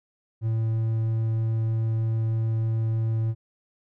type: tone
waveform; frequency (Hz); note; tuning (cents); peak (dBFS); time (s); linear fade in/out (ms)
triangle; 112.1; A2; +33; -20; 0.41-3.35; 50
effects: none